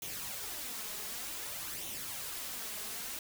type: noise with flanger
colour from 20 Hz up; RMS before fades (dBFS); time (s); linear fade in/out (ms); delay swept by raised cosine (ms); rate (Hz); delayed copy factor
white; -41; 0.02-3.19; 2; 0.31 to 4.81; 0.54; +0.55
effects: none